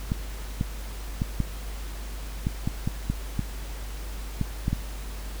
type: clicks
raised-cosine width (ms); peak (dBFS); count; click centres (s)
5; -12; 12; 0.119 / 0.611 / 1.219 / 1.403 / 2.469 / 2.675 / 2.875 / 3.1 / 3.393 / 4.413 / 4.681 / 4.73
effects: added 50 Hz sine -33 dBFS peak until 5.4 s + pink hiss -43 dBFS RMS until 5.4 s